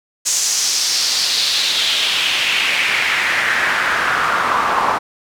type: noise with band-pass filter sweep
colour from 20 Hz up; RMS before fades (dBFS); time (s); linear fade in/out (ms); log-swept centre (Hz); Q
pink; -17; 0.25-4.99; 20; 6800 to 990; 2.8
effects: none